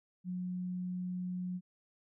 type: tone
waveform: sine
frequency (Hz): 181.1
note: F#3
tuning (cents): -37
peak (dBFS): -35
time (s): 0.24-1.61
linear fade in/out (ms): 50
effects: none